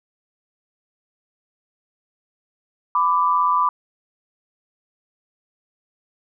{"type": "tone pair together", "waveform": "sine", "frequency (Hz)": [997.7, 1174.7], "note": ["B5", "D6"], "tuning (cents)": [17, 0], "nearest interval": "minor third", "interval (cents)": 283, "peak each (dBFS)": -18, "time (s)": [2.95, 3.69], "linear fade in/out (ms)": 2, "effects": []}